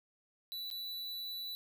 square tone with dropouts, 3959 Hz, B7, 3 cents sharp, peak -40 dBFS, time 0.52-1.55 s, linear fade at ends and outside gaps 0 ms, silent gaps 0.702-0.712 s, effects none

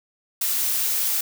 blue noise, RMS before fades -23 dBFS, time 0.41-1.21 s, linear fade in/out 5 ms, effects none

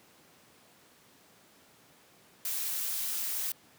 blue noise with amplitude modulation, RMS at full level -31 dBFS, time 2.45-3.52 s, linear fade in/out 2 ms, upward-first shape sine, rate 233 Hz, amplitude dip 55%, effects pink hiss -60 dBFS RMS until 3.78 s + high-pass 150 Hz 12 dB/octave

